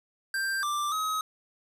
square tone with pitch steps, 1578 / 1180 / 1270 Hz, G6 / D6 / D#6, +11 / +8 / +35 cents, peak -28 dBFS, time 0.34-1.21 s, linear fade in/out 2 ms, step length 290 ms, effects resampled to 32000 Hz + 9-bit

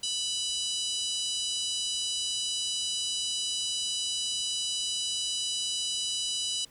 harmonic tone with a mistuned harmonic, 987.8 Hz, B5, in tune, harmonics 3 / 4 / 5 / 6 / 7 / 8 / 9 / 10, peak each -33 / -35 / -37 / -39 / -40 / -41 / -42 / -43 dBFS, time 0.03-6.65 s, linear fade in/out 5 ms, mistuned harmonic 8, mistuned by +21 cents, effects pink hiss -58 dBFS RMS until 6.7 s

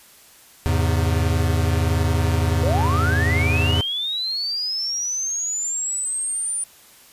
square chord, E augmented, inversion none, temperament equal with one note detuned, 82.41 / 103.83 / 133.41 Hz, E2 / G#2 / B#2, 0 / 0 / +34 cents, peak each -20 / -24 / -26 dBFS, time 0.66-3.81 s, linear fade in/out 0 ms
sine linear sweep, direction up, 466.2 to 9397 Hz, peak -22 dBFS, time 2.63-6.64 s, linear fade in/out 5 ms
effects white hiss -49 dBFS RMS until 7.12 s + resampled to 32000 Hz

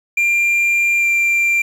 triangle tone with pitch glide, 2385 to 2370 Hz, D7 to D7, +26 to +15 cents, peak -11 dBFS, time 0.17-1.62 s, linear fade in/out 5 ms, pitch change -11 cents, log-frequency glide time 0.99-1.05 s, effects 7-bit

